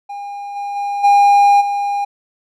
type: tone with level steps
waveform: triangle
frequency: 809 Hz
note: G#5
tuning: 46 cents flat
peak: -23 / -19 / -16 / -5 / -14 dBFS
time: 0.09-2.05 s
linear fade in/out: 10 ms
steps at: 0.55 / 0.75 / 1.03 / 1.6 s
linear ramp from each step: 20 ms
effects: none